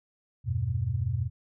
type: chord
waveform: sine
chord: E minor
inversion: none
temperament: equal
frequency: 82.41 / 98 / 123.47 Hz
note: E2 / G2 / B2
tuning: 0 / 0 / 0 cents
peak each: -33 / -30 / -29 dBFS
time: 0.44-1.3 s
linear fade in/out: 50 ms
effects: none